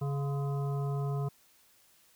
harmonic tone with a mistuned harmonic, 139.9 Hz, C#3, 16 cents sharp, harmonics 1 / 3 / 5 / 7 / 9, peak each -30 / -40 / -44 / -47 / -49 dBFS, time 0.01-1.29 s, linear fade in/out 10 ms, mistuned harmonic 7, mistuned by +82 cents, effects white hiss -64 dBFS RMS until 2.15 s

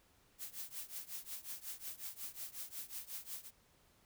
blue noise with tremolo, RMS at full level -43 dBFS, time 0.38-3.51 s, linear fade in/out 50 ms, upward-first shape triangle, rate 5.5 Hz, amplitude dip 95%, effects pink hiss -70 dBFS RMS until 4.05 s

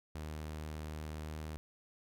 sawtooth tone with pitch glide, 77 to 77.54 Hz, D#2 to D#2, -17 to -5 cents, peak -37 dBFS, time 0.15-1.57 s, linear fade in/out 0 ms, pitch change +12 cents, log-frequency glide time 1.15-1.42 s, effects none

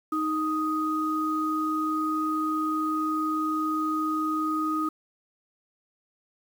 sine tone pair together, 311.8 / 1247 Hz, D#4 / D#6, +4 / +3 cents, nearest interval 2 octaves, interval 2399 cents, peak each -27 dBFS, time 0.12-4.89 s, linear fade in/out 5 ms, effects 8-bit

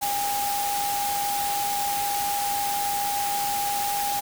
sine tone in noise, 811 Hz, G#5, 41 cents flat, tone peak -25 dBFS, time 0.01-4.21 s, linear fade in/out 20 ms, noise white, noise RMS -30 dBFS, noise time 0.01-4.21 s, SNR +2 dB, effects none

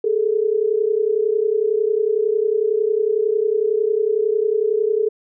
sine tone pair together, 413.7 / 444.7 Hz, G#4 / A4, -7 / +18 cents, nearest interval minor second, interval 125 cents, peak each -19 / -18 dBFS, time 0.04-5.09 s, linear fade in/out 5 ms, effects none

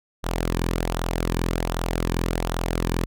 sawtooth tone with flanger, 42.58 Hz, F1, 43 cents flat, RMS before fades -25 dBFS, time 0.23-3.06 s, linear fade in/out 20 ms, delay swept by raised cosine 0.41 to 1.51 ms, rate 1.3 Hz, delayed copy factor -0.5, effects none

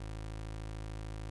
25% pulse tone, 53.5 Hz, A1, 48 cents flat, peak -36 dBFS, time 0-1.3 s, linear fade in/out 5 ms, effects resampled to 24000 Hz

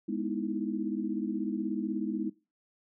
sine chord, E major seventh, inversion first, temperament equal with one note detuned, 207.7 / 246.9 / 311.1 / 327.5 Hz, G#3 / B3 / D#4 / E4, 0 / 0 / 0 / -11 cents, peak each -34 / -36 / -36 / -36 dBFS, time 0.08-2.3 s, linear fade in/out 10 ms, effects noise-tail reverb RT60 0.3 s tail -21 dB re dry

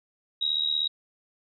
sine tone with amplitude modulation, 3817 Hz, A#7, 40 cents sharp, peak -20 dBFS, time 0.41-0.88 s, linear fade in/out 10 ms, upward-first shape sine, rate 76.5 Hz, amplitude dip 80%, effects none

